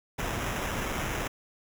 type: noise with sample-and-hold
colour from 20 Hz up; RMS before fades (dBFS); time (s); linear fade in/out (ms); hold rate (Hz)
pink; -32; 0.18-1.28; 10; 4410
effects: none